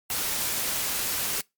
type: noise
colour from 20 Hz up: white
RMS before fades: -28 dBFS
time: 0.1-1.41 s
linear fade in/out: 2 ms
effects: noise-tail reverb RT60 0.2 s tail -24 dB re dry + MP3 96 kbps